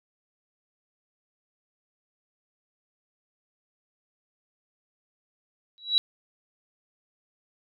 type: tone with exponential growth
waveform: sine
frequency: 3903 Hz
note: B7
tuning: 21 cents flat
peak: -14 dBFS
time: 5.78-5.98 s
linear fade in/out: 0 ms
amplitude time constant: 43 ms
effects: none